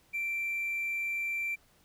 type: tone with hard clipping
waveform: triangle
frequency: 2349 Hz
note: D7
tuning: in tune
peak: -31 dBFS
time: 0.13-1.56 s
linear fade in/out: 20 ms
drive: 4 dB
effects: pink hiss -65 dBFS RMS until 1.84 s